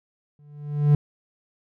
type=tone with exponential growth; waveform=triangle; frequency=146.83 Hz; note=D3; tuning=in tune; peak=-9 dBFS; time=0.39-0.95 s; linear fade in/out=2 ms; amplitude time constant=120 ms; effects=none